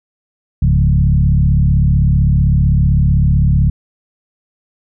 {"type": "tone with frequency modulation", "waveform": "sine", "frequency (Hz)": 103.83, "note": "G#2", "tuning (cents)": 0, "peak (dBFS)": -8, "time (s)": [0.62, 3.7], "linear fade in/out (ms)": 5, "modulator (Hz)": 35.7, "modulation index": 1.7, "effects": []}